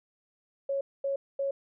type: tone bursts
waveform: sine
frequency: 552 Hz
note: C#5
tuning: 7 cents flat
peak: -27 dBFS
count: 3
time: 0.69-1.51 s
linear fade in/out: 5 ms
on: 120 ms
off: 230 ms
effects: none